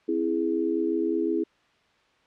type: chord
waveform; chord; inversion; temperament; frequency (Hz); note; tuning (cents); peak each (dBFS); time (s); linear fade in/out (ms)
sine; C augmented; none; equal; 261.6 / 329.6 / 415.3; C4 / E4 / G#4; 0 / 0 / 0; -31 / -25 / -28; 0.08-1.44; 10
effects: white hiss -63 dBFS RMS until 2.26 s + low-pass 3000 Hz 12 dB/octave